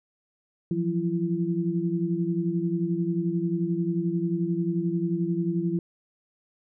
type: tone cluster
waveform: sine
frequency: 167.9 / 179.2 / 336.7 Hz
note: E3 / F3 / E4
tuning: +32 / +45 / +37 cents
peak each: -28 dBFS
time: 0.71-5.79 s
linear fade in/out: 2 ms
effects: none